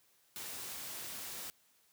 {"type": "noise", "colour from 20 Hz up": "white", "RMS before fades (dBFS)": -44, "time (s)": [0.36, 1.5], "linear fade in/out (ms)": 0, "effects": ["white hiss -70 dBFS RMS until 1.92 s", "high-pass 80 Hz 12 dB/octave"]}